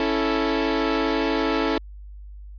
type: chord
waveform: sawtooth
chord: A major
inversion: first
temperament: equal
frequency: 277.2 / 329.6 / 440 Hz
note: C#4 / E4 / A4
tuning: 0 / 0 / 0 cents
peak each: -21 dBFS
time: 0-1.78 s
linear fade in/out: 2 ms
effects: added 50 Hz sine -37 dBFS peak until 2.58 s + resampled to 11025 Hz